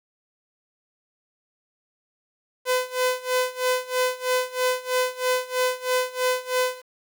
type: tone with tremolo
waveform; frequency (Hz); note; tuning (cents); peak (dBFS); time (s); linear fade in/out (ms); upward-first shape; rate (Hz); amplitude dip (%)
sawtooth; 506; B4; +42; -15; 2.65-6.82; 50; sine; 3.1; 90
effects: 9-bit